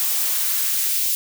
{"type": "noise with high-pass filter sweep", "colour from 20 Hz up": "blue", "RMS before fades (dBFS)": -21, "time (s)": [0, 1.15], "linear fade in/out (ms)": 0, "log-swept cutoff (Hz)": [320, 3300], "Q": 0.96, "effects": []}